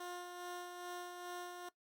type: tone with tremolo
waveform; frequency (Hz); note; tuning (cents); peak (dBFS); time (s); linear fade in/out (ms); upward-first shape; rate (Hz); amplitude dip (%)
15% pulse; 355.1; F4; +29; -37; 0-1.69; 5; sine; 2.4; 40
effects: noise-tail reverb RT60 0.1 s tail -18 dB re dry + Opus 48 kbps